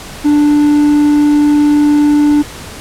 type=tone; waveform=triangle; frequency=294.5 Hz; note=D4; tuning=5 cents sharp; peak=-4 dBFS; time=0.24-2.43 s; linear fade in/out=20 ms; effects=pink hiss -29 dBFS RMS until 2.8 s + low-pass 11000 Hz 12 dB/octave